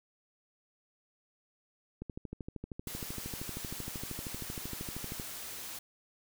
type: click train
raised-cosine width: 3 ms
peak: -27 dBFS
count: 42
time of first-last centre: 2.02-5.198 s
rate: 12.9 Hz
type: noise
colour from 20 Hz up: white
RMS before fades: -43 dBFS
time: 2.87-5.79 s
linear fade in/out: 5 ms
effects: none